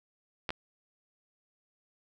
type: clicks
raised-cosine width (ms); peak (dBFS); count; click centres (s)
0.3; -16 / -18; 2; 0.492 / 0.505
effects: none